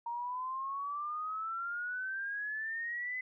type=exponential sweep; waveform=sine; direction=up; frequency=932.3 to 2035 Hz; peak=-35 dBFS; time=0.06-3.21 s; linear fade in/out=5 ms; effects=none